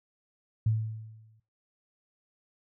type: tone with exponential decay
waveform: sine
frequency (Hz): 110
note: A2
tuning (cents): 0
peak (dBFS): -21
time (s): 0.66-1.4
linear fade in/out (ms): 5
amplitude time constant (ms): 160
effects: noise-tail reverb RT60 0.3 s tail -20 dB re dry